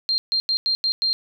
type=tone bursts at uneven times; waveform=sine; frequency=4186 Hz; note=C8; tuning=in tune; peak=-18 dBFS; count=6; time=0.09-0.18 / 0.32-0.4 / 0.49-0.57 / 0.66-0.75 / 0.84-0.92 / 1.02-1.13 s; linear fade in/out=0 ms; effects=none